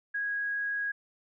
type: tone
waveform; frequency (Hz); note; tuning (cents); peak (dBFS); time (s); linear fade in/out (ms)
sine; 1651; G#6; -11; -29; 0.14-0.92; 10
effects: none